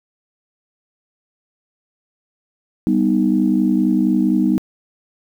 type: chord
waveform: sine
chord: G augmented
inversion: none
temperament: equal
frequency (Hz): 196 / 246.9 / 311.1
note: G3 / B3 / D#4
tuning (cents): 0 / 0 / 0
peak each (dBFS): -17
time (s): 2.87-4.58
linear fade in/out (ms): 0
effects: tanh soft clip ceiling -3 dBFS + 8-bit